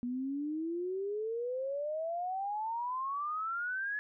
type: exponential sweep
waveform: sine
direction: up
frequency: 240 to 1714 Hz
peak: -33 dBFS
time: 0.03-3.99 s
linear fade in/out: 0 ms
effects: none